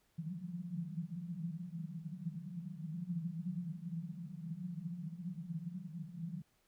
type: band-pass noise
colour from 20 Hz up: pink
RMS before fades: -43 dBFS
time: 0.18-6.42 s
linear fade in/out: 10 ms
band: 160 to 180 Hz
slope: 96 dB/octave
effects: pink hiss -75 dBFS RMS until 6.67 s